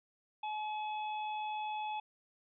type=harmonic tone; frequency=853 Hz; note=G#5; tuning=46 cents sharp; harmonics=1 / 3 / 4; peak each=-36 / -47 / -51 dBFS; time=0.43-2 s; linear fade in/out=5 ms; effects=none